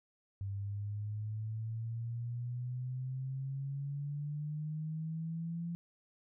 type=exponential sweep; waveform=sine; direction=up; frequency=98 to 171.5 Hz; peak=-36 dBFS; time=0.41-5.75 s; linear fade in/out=0 ms; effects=none